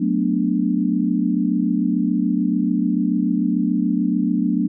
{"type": "chord", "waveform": "sine", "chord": "B minor seventh", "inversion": "second", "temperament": "equal", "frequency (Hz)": [185, 220, 246.9, 293.7], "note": ["F#3", "A3", "B3", "D4"], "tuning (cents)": [0, 0, 0, 0], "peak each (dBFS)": -22, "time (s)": [0, 4.68], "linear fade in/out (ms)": 10, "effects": []}